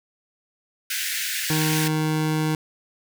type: high-pass noise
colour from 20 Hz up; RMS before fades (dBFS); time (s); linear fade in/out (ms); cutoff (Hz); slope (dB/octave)
pink; -27; 0.9-1.88; 5; 1500; 96
type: tone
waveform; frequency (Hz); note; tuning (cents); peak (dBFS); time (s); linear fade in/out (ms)
25% pulse; 155.7; D#3; +2; -17; 1.5-2.55; 2
effects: none